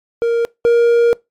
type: tone pair in turn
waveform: triangle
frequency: 466.5 / 470.6 Hz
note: A#4 / A#4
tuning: +1 / +16 cents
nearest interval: unison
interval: 15 cents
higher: second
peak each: -10 / -6 dBFS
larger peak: second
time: 0.22-0.45 / 0.65-1.13 s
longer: second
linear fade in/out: 0 ms
effects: noise-tail reverb RT60 0.2 s tail -23 dB re dry + MP3 64 kbps